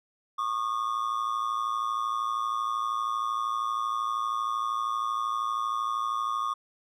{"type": "ring-modulated tone", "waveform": "triangle", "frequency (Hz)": 1158, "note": "D6", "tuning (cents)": -25, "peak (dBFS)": -22, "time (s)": [0.38, 6.54], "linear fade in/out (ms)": 10, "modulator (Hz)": 56.4, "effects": []}